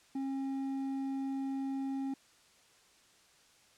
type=tone with hard clipping; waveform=sine; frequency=270.3 Hz; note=C#4; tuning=44 cents flat; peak=-35 dBFS; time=0.15-2.14 s; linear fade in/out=5 ms; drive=5 dB; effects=white hiss -64 dBFS RMS until 3.77 s + low-pass 8000 Hz 12 dB/octave